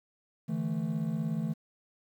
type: chord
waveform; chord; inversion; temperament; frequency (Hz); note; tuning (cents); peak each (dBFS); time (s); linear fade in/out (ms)
triangle; D suspended second; none; equal with one note detuned; 148.28 / 164.81 / 220; D3 / E3 / A3; +17 / 0 / 0; -34 / -30 / -31; 0.48-1.54; 20
effects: tanh soft clip ceiling -20 dBFS + 10-bit